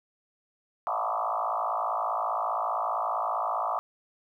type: tone with frequency modulation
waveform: sine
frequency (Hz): 939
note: A#5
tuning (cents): +12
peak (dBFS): -26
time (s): 0.87-3.79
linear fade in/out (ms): 0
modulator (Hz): 55.2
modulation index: 5.4
effects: 11-bit